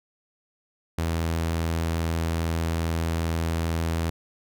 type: tone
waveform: sawtooth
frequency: 82.41 Hz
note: E2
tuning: in tune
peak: -20 dBFS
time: 0.98-4.1 s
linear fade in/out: 5 ms
effects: none